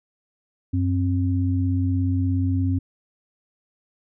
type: tone pair together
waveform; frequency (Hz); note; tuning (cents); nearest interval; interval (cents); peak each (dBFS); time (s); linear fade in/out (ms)
sine; 94.21 / 265.8; F#2 / C4; +32 / +27; octave + tritone; 1795; -20 / -24; 0.73-2.79; 10
effects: none